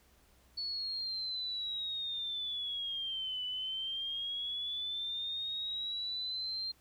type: linear two-way sweep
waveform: sine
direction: down then up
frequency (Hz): 4435 to 2979 to 4186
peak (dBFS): -35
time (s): 0.57-6.72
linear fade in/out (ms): 10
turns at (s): 3.44
effects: added 63 Hz sine -67 dBFS peak until 6.8 s + pink hiss -67 dBFS RMS until 6.8 s